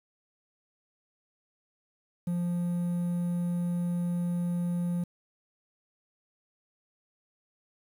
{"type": "tone with quantisation", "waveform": "triangle", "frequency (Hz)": 174.61, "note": "F3", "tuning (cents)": 0, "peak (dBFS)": -25, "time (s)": [2.27, 5.04], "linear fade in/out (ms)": 5, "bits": 9, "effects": []}